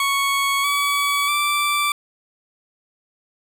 20% pulse tone with pitch steps, 1108.7 / 1138.6 / 1169.2 Hz, C#6 / C#6 / D6, 0 / +46 / -8 cents, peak -13 dBFS, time 0-1.92 s, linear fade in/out 2 ms, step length 640 ms, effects none

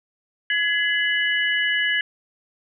sine tone cluster, 1687 / 2036 / 2955 Hz, G#6 / C7 / F#7, +27 / -48 / -3 cents, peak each -21 / -25 / -25 dBFS, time 0.5-2.01 s, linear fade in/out 2 ms, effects none

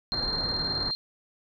sine tone with tremolo, 4186 Hz, C8, in tune, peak -26 dBFS, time 0.12-0.95 s, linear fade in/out 0 ms, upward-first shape square, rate 19 Hz, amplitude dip 35%
pink low-pass noise, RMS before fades -35 dBFS, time 0.12-0.91 s, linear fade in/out 2 ms, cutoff 1800 Hz, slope 48 dB/octave
effects none

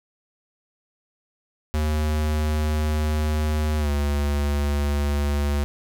square tone with pitch glide, 76.4 to 72.24 Hz, D#2 to D2, -31 to -28 cents, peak -21 dBFS, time 1.74-5.64 s, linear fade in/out 0 ms, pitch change -97 cents, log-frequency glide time 3.78-3.9 s, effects none

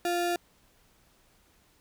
square ring-modulated tone, 523.3 Hz, C5, in tune, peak -24 dBFS, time 0.05-0.36 s, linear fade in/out 2 ms, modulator 175 Hz, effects pink hiss -64 dBFS RMS until 1.8 s

